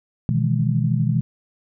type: chord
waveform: sine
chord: E major seventh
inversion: second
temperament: equal with one note detuned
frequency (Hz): 123.47 / 155.56 / 167.99 / 207.7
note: B2 / D#3 / E3 / G#3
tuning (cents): 0 / 0 / +33 / 0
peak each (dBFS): -20 / -22 / -25 / -25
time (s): 0.29-1.21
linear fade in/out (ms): 0
effects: none